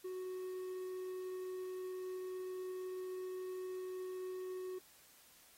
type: tone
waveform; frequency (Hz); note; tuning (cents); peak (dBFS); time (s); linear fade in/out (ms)
triangle; 370; F#4; 0; -39; 0.04-4.79; 10
effects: white hiss -64 dBFS RMS until 5.57 s + AAC 48 kbps